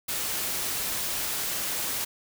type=noise; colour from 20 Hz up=white; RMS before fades=-30 dBFS; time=0.08-2.05 s; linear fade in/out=10 ms; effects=none